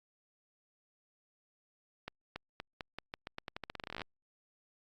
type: accelerating click train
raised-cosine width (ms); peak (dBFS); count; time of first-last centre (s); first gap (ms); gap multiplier
0.3; -24; 24; 2.08-4.018; 280; 0.86
effects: Opus 48 kbps